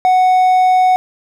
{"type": "tone", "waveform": "triangle", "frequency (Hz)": 740, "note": "F#5", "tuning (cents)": 0, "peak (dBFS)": -6, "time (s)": [0.05, 0.96], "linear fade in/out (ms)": 0, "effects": []}